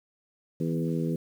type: harmonic tone with a mistuned harmonic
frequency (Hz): 82.41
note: E2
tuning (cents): 0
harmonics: 2 / 3 / 4 / 5 / 6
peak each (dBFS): -28 / -32 / -34 / -36 / -38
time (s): 0.6-1.16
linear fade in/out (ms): 5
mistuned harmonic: 2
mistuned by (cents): -28
effects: 9-bit